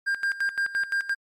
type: tone with tremolo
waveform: triangle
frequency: 1600 Hz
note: G6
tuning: 35 cents sharp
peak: -20 dBFS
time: 0.06-1.15 s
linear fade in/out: 20 ms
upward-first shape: square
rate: 5.8 Hz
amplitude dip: 80%
effects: MP3 64 kbps